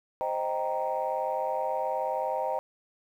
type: chord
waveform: sine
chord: C minor seventh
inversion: none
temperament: equal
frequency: 523.3 / 622.3 / 784 / 932.3 Hz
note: C5 / Eb5 / G5 / Bb5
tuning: 0 / 0 / 0 / 0 cents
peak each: -32 dBFS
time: 0.21-2.59 s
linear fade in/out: 0 ms
effects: tanh soft clip ceiling -19 dBFS + 10-bit